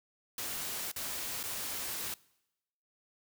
white noise with dropouts, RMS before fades -38 dBFS, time 0.38-2.14 s, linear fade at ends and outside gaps 2 ms, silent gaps 0.916-0.961 / 1.43-1.437 s, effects noise-tail reverb RT60 0.9 s tail -23 dB re dry

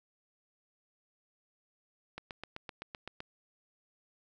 click train, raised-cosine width 0.3 ms, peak -25 dBFS, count 9, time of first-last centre 2.18-3.204 s, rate 7.81 Hz, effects none

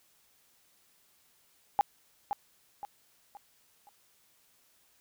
sine tone with echo, 814 Hz, G#5, 35 cents flat, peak -20 dBFS, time 1.79-1.81 s, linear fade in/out 0 ms, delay 520 ms, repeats 4, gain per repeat -8 dB, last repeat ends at 3.89 s, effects white hiss -67 dBFS RMS until 5 s

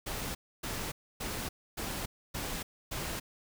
pink noise bursts, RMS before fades -37 dBFS, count 6, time 0.06-3.2 s, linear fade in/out 10 ms, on 290 ms, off 280 ms, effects none

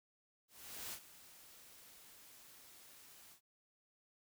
white noise with ADSR envelope, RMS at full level -45 dBFS, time 0.48-3.41 s, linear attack 440 ms, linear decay 74 ms, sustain -15 dB, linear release 94 ms, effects none

